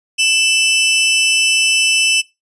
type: tone pair together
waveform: sawtooth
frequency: 2644 / 2999 Hz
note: E7 / F#7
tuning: +5 / +23 cents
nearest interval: major second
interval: 218 cents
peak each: -10 / -12 dBFS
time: 0.18-2.22 s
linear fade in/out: 20 ms
effects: noise-tail reverb RT60 0.2 s tail -18 dB re dry + resampled to 24000 Hz